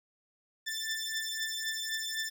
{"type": "beating tone pair", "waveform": "15% pulse", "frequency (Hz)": [1769, 1772.9], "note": ["A6", "A6"], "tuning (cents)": [9, 13], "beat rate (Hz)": 3.9, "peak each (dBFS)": -30, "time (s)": [0.66, 2.3], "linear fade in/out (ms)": 20, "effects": []}